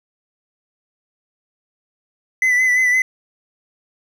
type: tone with vibrato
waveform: triangle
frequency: 2006 Hz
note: B6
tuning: 26 cents sharp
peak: -11 dBFS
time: 2.42-3.02 s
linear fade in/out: 2 ms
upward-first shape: sine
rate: 5.8 Hz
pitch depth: 36 cents each way
effects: none

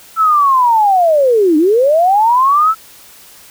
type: linear two-way sweep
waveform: sine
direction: down then up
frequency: 1338 to 293.7 to 1338 Hz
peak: -7 dBFS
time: 0.16-2.75 s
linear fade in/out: 50 ms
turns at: 1.57 s
effects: white hiss -40 dBFS RMS until 3.5 s

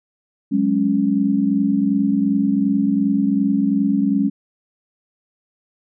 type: chord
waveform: sine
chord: F# suspended second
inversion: none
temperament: equal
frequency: 185 / 207.7 / 277.2 Hz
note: F#3 / G#3 / C#4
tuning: 0 / 0 / 0 cents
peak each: -23 / -18 / -18 dBFS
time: 0.51-4.3 s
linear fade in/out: 20 ms
effects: none

